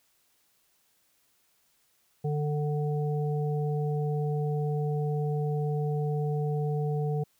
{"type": "harmonic tone", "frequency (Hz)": 148.5, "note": "D3", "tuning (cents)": 20, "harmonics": [1, 3, 5], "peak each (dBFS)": [-27, -33, -39], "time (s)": [2.24, 7.24], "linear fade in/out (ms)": 10, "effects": ["white hiss -69 dBFS RMS until 7.39 s"]}